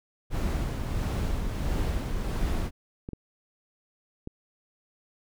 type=noise with tremolo; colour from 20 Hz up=brown; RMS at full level=-27 dBFS; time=0.3-2.71 s; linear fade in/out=50 ms; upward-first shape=sine; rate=1.5 Hz; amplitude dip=35%
type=clicks; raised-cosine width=3 ms; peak=-23 dBFS; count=3; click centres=3.089 / 3.133 / 4.274 s
effects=none